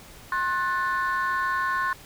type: chord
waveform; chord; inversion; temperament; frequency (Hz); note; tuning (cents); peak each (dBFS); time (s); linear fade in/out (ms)
sine; F# diminished; second; equal with one note detuned; 1066.6 / 1480 / 1760; C6 / F#6 / A6; +33 / 0 / 0; -24 / -27 / -29; 0.32-1.93; 2
effects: tanh soft clip ceiling -18 dBFS + pink hiss -47 dBFS RMS until 2.05 s